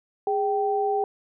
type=tone pair together; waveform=sine; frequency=412.1 / 778 Hz; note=G#4 / G5; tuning=-13 / -13 cents; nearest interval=major seventh; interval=1100 cents; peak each=-24 dBFS; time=0.27-1.04 s; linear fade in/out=2 ms; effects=none